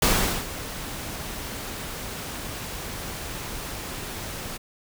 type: noise with ADSR envelope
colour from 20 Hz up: pink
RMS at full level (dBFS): -19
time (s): 0.02-4.58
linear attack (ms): 4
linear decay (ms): 420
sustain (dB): -15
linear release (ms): 19
effects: none